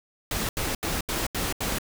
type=noise bursts; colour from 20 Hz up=pink; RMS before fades=-28 dBFS; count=6; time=0.31-1.785 s; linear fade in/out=2 ms; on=180 ms; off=79 ms; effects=none